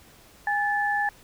sine tone pair together, 821 / 1739.6 Hz, G#5 / A6, -20 / -20 cents, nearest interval octave + minor second, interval 1300 cents, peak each -25 dBFS, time 0.47-1.09 s, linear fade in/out 2 ms, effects pink hiss -53 dBFS RMS until 1.23 s

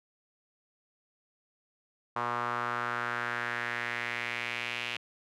sawtooth tone with band-pass filter sweep, 120 Hz, B2, 49 cents flat, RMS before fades -34 dBFS, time 2.16-4.97 s, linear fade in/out 5 ms, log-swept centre 1100 to 2700 Hz, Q 3.1, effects none

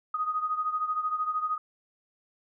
sine beating tone pair, 1244.5 / 1257.5 Hz, D#6 / D#6, 0 / +18 cents, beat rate 13 Hz, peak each -28 / -33 dBFS, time 0.14-1.58 s, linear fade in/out 5 ms, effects none

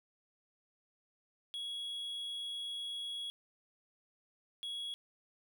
triangle tone bursts at uneven times, 3336 Hz, G#7, 7 cents sharp, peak -37 dBFS, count 2, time 1.54-3.3 / 4.63-4.94 s, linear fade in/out 0 ms, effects none

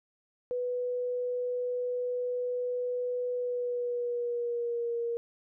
sine tone with pitch glide, 493.9 to 469.2 Hz, B4 to A#4, 0 to +11 cents, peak -29 dBFS, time 0.51-5.17 s, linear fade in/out 0 ms, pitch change -89 cents, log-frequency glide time 3.33-4.96 s, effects none

